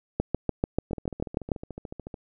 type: two click trains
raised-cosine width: 2 ms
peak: -23 / -10 dBFS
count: 18 / 10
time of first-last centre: 0.91-2.142 / 0.2-1.518 s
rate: 13.8 / 6.83 Hz
effects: none